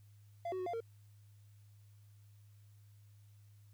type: tone with pitch steps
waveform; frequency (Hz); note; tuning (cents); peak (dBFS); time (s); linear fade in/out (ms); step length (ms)
triangle; 685 / 373.5 / 367.4 / 696 / 458.5; F5 / F#4 / F#4 / F5 / A#4; -34 / +16 / -12 / -6 / -29; -35; 0.45-0.805; 5; 71
effects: added 103 Hz sine -58 dBFS peak until 3.73 s + white hiss -75 dBFS RMS until 3.73 s